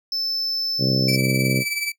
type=tone; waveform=triangle; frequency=5274 Hz; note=E8; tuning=in tune; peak=-21 dBFS; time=0.12-1.16 s; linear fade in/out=2 ms
type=harmonic tone; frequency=65.41 Hz; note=C2; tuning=in tune; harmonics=2 / 3 / 4 / 5 / 6 / 7 / 8 / 9; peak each=-21 / -25 / -27 / -29 / -31 / -32 / -33 / -34 dBFS; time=0.78-1.64 s; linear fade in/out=50 ms
type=tone with tremolo; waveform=sawtooth; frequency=2313 Hz; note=D7; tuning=27 cents flat; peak=-17 dBFS; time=1.08-1.92 s; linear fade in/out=5 ms; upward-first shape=triangle; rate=19 Hz; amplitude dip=65%
effects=noise-tail reverb RT60 0.1 s tail -19 dB re dry